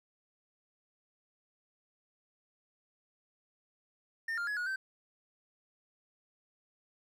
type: tone with pitch steps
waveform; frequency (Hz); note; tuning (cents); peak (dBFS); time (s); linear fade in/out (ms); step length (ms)
triangle; 1816 / 1401 / 1684 / 1452 / 1550; A#6 / F6 / G#6 / F#6 / G6; -46 / +5 / +24 / -33 / -20; -31; 4.28-4.76; 5; 96
effects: none